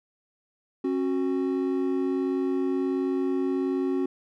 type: tone pair together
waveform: triangle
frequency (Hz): 270.8 / 369.4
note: C#4 / F#4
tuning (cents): -40 / -3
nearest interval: perfect fourth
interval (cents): 537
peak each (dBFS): -24 / -25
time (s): 0.84-4.06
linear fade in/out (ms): 5
effects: none